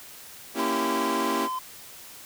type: chord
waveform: sawtooth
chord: A# diminished seventh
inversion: none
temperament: equal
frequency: 233.1 / 277.2 / 329.6 / 392 Hz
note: A#3 / C#4 / E4 / G4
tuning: 0 / 0 / 0 / 0 cents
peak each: -28 / -27 / -27 / -27 dBFS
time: 0.54-1.49 s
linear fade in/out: 50 ms
type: tone with pitch glide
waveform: triangle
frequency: 1020 to 1026.5 Hz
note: C6 to C6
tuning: -44 to -33 cents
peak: -26 dBFS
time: 0.59-1.59 s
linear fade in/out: 5 ms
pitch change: +11 cents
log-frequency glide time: 0.9-1.28 s
effects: white hiss -45 dBFS RMS until 2.25 s